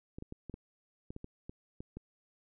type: clicks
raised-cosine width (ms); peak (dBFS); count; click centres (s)
3; -30; 11; 0.185 / 0.224 / 0.324 / 0.497 / 0.541 / 1.105 / 1.164 / 1.244 / 1.495 / 1.805 / 1.97
effects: none